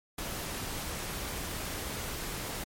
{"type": "noise", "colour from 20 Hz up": "pink", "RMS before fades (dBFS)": -37, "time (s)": [0.18, 2.64], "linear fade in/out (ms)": 5, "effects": ["MP3 64 kbps"]}